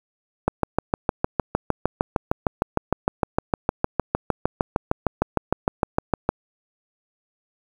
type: click train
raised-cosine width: 1 ms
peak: -4 dBFS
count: 39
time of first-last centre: 0.48-6.29 s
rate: 6.54 Hz
effects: 7-bit